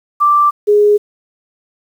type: tone pair in turn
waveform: sine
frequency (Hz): 1174.7 / 415.3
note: D6 / G#4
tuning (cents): 0 / 0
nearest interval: octave + tritone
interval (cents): 1800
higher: first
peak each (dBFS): -7 / -6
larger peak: second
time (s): 0.2-0.51 / 0.67-0.98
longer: neither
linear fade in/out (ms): 20
effects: 7-bit